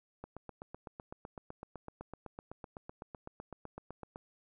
click train, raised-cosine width 1 ms, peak -30 dBFS, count 32, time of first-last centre 0.24-4.159 s, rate 7.91 Hz, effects none

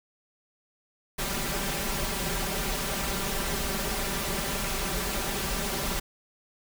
pink noise with comb filter, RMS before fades -30 dBFS, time 1.18-6 s, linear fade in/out 10 ms, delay 5.1 ms, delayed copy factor +0.8, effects none

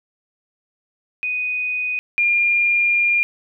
sine tone pair in turn, 2489 / 2407 Hz, D#7 / D7, 0 / +42 cents, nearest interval minor second, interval 58 cents, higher first, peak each -20 / -14 dBFS, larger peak second, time 1.23-1.99 / 2.18-3.23 s, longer second, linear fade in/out 0 ms, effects none

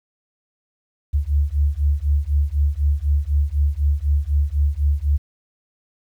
sine beating tone pair, 70.4 / 74.4 Hz, C#2 / D2, +27 / +23 cents, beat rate 4 Hz, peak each -19 dBFS, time 1.13-5.18 s, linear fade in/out 20 ms, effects 9-bit

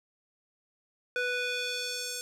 square tone with band-pass filter sweep, 493.9 Hz, B4, in tune, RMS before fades -33 dBFS, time 1.16-2.21 s, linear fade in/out 0 ms, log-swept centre 1700 to 7700 Hz, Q 1.3, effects none

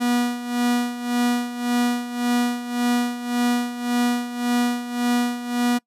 45% pulse tone with tremolo, 242.5 Hz, B3, 31 cents flat, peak -17 dBFS, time 0-5.79 s, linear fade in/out 20 ms, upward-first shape sine, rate 1.8 Hz, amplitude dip 75%, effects noise-tail reverb RT60 0.1 s tail -24 dB re dry + resampled to 32000 Hz

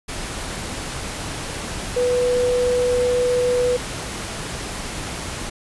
sine tone in noise, 493.9 Hz, B4, in tune, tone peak -16 dBFS, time 1.96-3.77 s, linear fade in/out 10 ms, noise pink, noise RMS -29 dBFS, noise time 0.08-5.5 s, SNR +10 dB, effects resampled to 24000 Hz

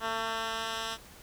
10% pulse tone with band-pass filter sweep, 224.6 Hz, A3, 36 cents sharp, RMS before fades -34 dBFS, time 0-0.98 s, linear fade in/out 50 ms, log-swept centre 1600 to 3800 Hz, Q 0.74, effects pink hiss -52 dBFS RMS until 1.22 s

